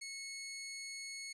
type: tone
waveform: 15% pulse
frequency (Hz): 2190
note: C#7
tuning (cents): -22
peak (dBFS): -37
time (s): 0.01-1.33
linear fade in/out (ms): 10
effects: low-pass 10000 Hz 12 dB/octave